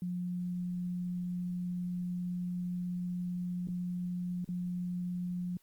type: tone with dropouts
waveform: sine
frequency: 178.2 Hz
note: F3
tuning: 35 cents sharp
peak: -33 dBFS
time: 0.02-5.57 s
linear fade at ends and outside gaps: 2 ms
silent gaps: 3.673-3.685 / 4.445-4.488 s
effects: white hiss -70 dBFS RMS until 5.62 s + Opus 32 kbps